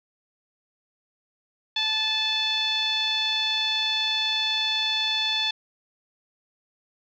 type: tone with low-pass filter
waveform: 10% pulse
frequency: 872 Hz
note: A5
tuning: 16 cents flat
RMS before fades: -25 dBFS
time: 1.76-5.51 s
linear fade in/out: 5 ms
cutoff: 3800 Hz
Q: 6.7
effects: none